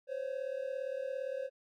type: tone pair together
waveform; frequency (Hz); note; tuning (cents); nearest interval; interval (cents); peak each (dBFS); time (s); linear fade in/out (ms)
triangle; 516.9 / 554.4; C5 / C#5; -21 / 0; minor second; 121; -36 / -37; 0.07-1.5; 50
effects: none